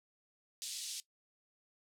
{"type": "band-pass noise", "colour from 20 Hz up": "pink", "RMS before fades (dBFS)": -43, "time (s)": [0.62, 1], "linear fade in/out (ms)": 0, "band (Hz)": [3500, 9900], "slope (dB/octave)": 24, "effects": ["noise-tail reverb RT60 0.1 s tail -18 dB re dry"]}